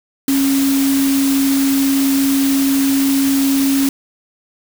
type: tone in noise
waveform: sine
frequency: 273.5 Hz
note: C#4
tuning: 23 cents flat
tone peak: -12 dBFS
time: 0.28-3.89 s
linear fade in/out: 2 ms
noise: white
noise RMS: -23 dBFS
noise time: 0.28-3.89 s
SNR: +8 dB
effects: none